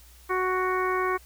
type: harmonic tone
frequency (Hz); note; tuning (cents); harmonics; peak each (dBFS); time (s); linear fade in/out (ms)
370.4; F#4; +2; 1 / 2 / 3 / 4 / 5 / 6; -27 / -35 / -27 / -34 / -35 / -36; 0.29-1.18; 20
effects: added 60 Hz sine -51 dBFS peak until 1.25 s + white hiss -55 dBFS RMS until 1.25 s

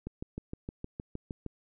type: click train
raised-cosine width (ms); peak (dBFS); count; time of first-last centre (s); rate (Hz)
3; -24; 10; 0.07-1.463; 6.46
effects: none

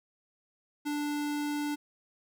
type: tone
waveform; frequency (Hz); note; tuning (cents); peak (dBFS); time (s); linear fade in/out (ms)
square; 293.7; D4; 0; -31; 0.85-1.76; 20
effects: none

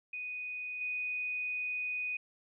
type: tone with level steps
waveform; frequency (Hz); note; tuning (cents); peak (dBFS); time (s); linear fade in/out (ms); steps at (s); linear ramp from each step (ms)
sine; 2486; D#7; -2; -37 / -33; 0.13-2.17; 5; 0.81; 2
effects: none

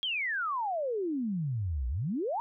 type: exponential two-way sweep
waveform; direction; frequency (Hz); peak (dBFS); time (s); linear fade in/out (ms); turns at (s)
sine; down then up; 3307 to 57.9 to 977; -29; 0.03-2.4; 0; 1.88
effects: none

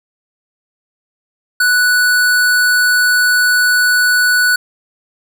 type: tone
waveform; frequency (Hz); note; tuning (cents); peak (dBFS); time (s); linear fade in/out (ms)
square; 1480; F#6; 0; -10; 1.6-4.56; 5
effects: none

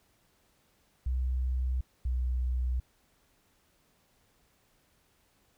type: tone pair in turn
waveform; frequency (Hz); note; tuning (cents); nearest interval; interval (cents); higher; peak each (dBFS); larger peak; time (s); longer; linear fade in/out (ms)
sine; 63.5 / 62.37; B1 / B1; +49 / +18; unison; 31; first; -27; neither; 1.06-1.81 / 2.05-2.8; neither; 5
effects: pink hiss -69 dBFS RMS until 5.57 s

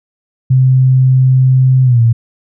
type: tone with pitch glide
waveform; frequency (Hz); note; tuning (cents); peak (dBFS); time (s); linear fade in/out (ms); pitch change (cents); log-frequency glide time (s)
sine; 130 to 115.82; C3 to A#2; -11 to -11; -5; 0.5-2.13; 10; -200; 1.84-2.01
effects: none

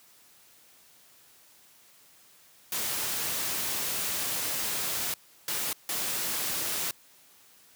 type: noise bursts at uneven times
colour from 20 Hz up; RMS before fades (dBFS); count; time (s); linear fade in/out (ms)
white; -31; 3; 2.72-5.14 / 5.48-5.73 / 5.89-6.91; 2
effects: white hiss -58 dBFS RMS until 7.75 s + high-pass 80 Hz 12 dB/octave

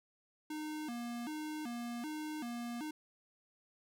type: tone with vibrato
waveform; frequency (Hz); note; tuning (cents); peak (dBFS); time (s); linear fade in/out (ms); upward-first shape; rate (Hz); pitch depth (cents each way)
square; 270; C#4; -45; -40; 0.5-2.91; 5; square; 1.3; 220
effects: none

